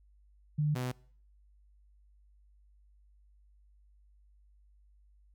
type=tone pair in turn; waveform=sine / sawtooth; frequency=149.9 / 126.05 Hz; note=D3 / B2; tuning=+36 / +36 cents; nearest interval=minor third; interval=300 cents; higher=first; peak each=-26 / -29 dBFS; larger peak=first; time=0.58-0.75 / 0.75-0.92 s; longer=neither; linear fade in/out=10 ms; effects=noise-tail reverb RT60 0.5 s tail -22 dB re dry + added 50 Hz sine -60 dBFS peak until 5.34 s